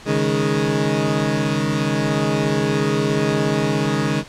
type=chord; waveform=20% pulse; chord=C# suspended second; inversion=none; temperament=equal; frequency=138.59 / 155.56 / 207.7 Hz; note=C#3 / D#3 / G#3; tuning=0 / 0 / 0 cents; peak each=-17 dBFS; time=0.05-4.24 s; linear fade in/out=50 ms; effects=pink hiss -41 dBFS RMS until 4.28 s + low-pass 7000 Hz 12 dB/octave